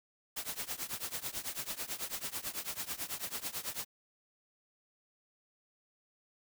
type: noise with tremolo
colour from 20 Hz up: white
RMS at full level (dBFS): -36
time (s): 0.36-3.85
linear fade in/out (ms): 10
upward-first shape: triangle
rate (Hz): 9.1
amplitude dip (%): 95
effects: none